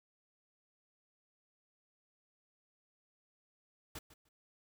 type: noise with echo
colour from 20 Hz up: pink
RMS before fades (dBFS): -45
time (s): 3.95-3.99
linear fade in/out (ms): 5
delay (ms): 150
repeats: 2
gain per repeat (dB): -15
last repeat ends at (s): 4.29
effects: none